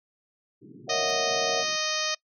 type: band-pass noise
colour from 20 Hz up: pink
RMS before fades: -48 dBFS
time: 0.61-1.77 s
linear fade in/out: 20 ms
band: 120 to 420 Hz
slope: 96 dB/octave
type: chord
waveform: sine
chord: F# dominant seventh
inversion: first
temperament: equal with one note detuned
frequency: 466.2 / 554.4 / 659.3 / 734.5 Hz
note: A#4 / C#5 / E5 / F#5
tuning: 0 / 0 / 0 / -13 cents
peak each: -32 dBFS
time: 0.87-1.65 s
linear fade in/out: 50 ms
type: harmonic tone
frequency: 620 Hz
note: D#5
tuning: 6 cents flat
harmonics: 1 / 2 / 3 / 4 / 5 / 6 / 7 / 8 / 9 / 10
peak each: -35 / -35 / -35 / -35 / -35 / -35 / -35 / -35 / -35 / -35 dBFS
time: 0.89-2.15 s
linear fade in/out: 10 ms
type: noise with exponential growth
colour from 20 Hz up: pink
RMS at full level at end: -43 dBFS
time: 1.01-1.11 s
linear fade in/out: 5 ms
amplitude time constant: 20 ms
effects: noise-tail reverb RT60 0.1 s tail -23 dB re dry